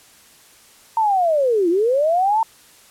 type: linear two-way sweep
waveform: sine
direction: down then up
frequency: 918 to 326.9 to 918 Hz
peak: -14 dBFS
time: 0.97-2.43 s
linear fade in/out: 2 ms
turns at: 1.69 s
effects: white hiss -49 dBFS RMS until 2.9 s + low-pass 12000 Hz 12 dB/octave